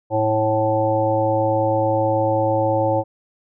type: harmonic tone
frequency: 109.2 Hz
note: A2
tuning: 13 cents flat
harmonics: 1 / 3 / 5 / 7 / 8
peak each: -24 / -24 / -19 / -24 / -24 dBFS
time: 0.1-3.04 s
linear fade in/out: 50 ms
effects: none